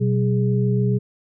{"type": "tone cluster", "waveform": "sine", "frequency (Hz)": [124.7, 192, 413.1], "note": ["B2", "G3", "G#4"], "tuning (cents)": [17, -36, -9], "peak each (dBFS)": [-18, -22, -25], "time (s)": [0, 0.99], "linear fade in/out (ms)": 20, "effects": []}